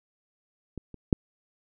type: clicks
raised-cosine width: 3 ms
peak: -23 / -29 / -6 dBFS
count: 3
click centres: 0.777 / 0.943 / 1.128 s
effects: none